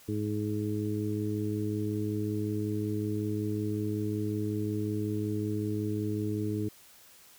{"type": "harmonic tone", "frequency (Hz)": 105.4, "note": "G#2", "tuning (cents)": 26, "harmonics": [1, 2, 3, 4], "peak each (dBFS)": [-33, -36, -33, -37], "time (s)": [0.08, 6.69], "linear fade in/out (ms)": 10, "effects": ["white hiss -56 dBFS RMS until 7.38 s"]}